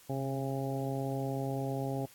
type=harmonic tone with a mistuned harmonic; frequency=135.7 Hz; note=C#3; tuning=36 cents flat; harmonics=1 / 2 / 3 / 4 / 5 / 6; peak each=-35 / -38 / -40 / -41 / -42 / -43 dBFS; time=0.09-2.06 s; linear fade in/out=10 ms; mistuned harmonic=1; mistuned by=-29 cents; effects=white hiss -58 dBFS RMS until 2.14 s + AAC 64 kbps